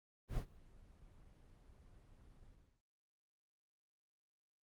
brown noise with ADSR envelope, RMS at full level -38 dBFS, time 0.28-2.82 s, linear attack 92 ms, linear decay 80 ms, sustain -24 dB, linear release 380 ms, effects noise-tail reverb RT60 0.4 s tail -20 dB re dry + Opus 24 kbps

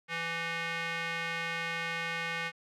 square tone with band-pass filter, 166.6 Hz, E3, 19 cents sharp, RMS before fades -35 dBFS, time 0.08-2.52 s, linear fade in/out 50 ms, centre 2100 Hz, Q 2.2, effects none

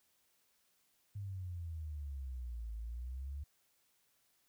sine exponential two-way sweep, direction down then up, 102.7 to 54.1 to 72.9 Hz, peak -40 dBFS, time 1.15-3.44 s, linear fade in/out 10 ms, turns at 2.74 s, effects white hiss -75 dBFS RMS until 4.48 s

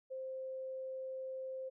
sine tone, 524 Hz, C5, 2 cents sharp, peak -40 dBFS, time 0.1-1.7 s, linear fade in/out 20 ms, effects none

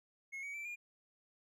triangle tone with pitch steps, 2171 / 2250 / 2332 / 2417 Hz, C#7 / C#7 / D7 / D7, -37 / +25 / -13 / +49 cents, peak -40 dBFS, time 0.32-0.76 s, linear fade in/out 20 ms, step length 110 ms, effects none

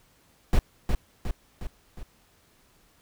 brown noise with echo, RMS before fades -17 dBFS, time 0.53-0.59 s, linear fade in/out 2 ms, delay 360 ms, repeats 4, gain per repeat -5 dB, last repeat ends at 2.03 s, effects pink hiss -62 dBFS RMS until 3.01 s

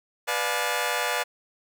15% pulse chord, B diminished seventh, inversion none, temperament just, 493.9 / 592.7 / 711.2 / 853.4 Hz, B4 / D5 / F5 / Ab5, 0 / +16 / +31 / +47 cents, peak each -24 dBFS, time 0.27-1.24 s, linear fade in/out 20 ms, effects none

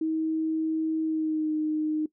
sine tone with pitch glide, 318 to 308.4 Hz, D#4 to D#4, +38 to -15 cents, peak -24 dBFS, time 0.01-2.06 s, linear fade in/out 5 ms, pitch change -53 cents, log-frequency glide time 1.03-1.53 s, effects noise-tail reverb RT60 0.1 s tail -19 dB re dry

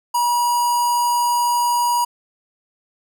square tone with notch filter, 962 Hz, B5, 46 cents flat, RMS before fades -18 dBFS, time 0.14-2.05 s, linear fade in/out 10 ms, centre 2300 Hz, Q 0.62, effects none

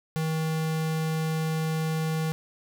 square tone, 159 Hz, D#3, 38 cents sharp, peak -26 dBFS, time 0.16-2.32 s, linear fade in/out 0 ms, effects none

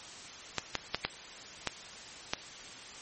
clicks, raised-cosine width 0.2 ms, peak -11 dBFS, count 6, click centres 0.583 / 0.753 / 0.946 / 1.05 / 1.673 / 2.335 s, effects white hiss -47 dBFS RMS until 3.01 s + MP3 32 kbps

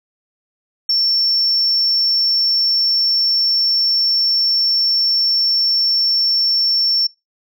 sine tone, 5430 Hz, F8, 50 cents flat, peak -11 dBFS, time 0.89-7.07 s, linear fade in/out 5 ms, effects noise-tail reverb RT60 0.2 s tail -22 dB re dry + tanh soft clip ceiling -10 dBFS

